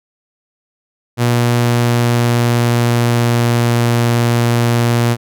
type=tone with pitch glide; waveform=sawtooth; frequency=119.8 to 118.56 Hz; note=A#2 to A#2; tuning=+48 to +30 cents; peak=-7 dBFS; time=1.17-5.17 s; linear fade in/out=50 ms; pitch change=-18 cents; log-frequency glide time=1.58-3.83 s; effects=none